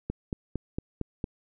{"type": "click train", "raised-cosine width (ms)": 3, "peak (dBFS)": -17, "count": 6, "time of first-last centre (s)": [0.1, 1.242], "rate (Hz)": 4.38, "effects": []}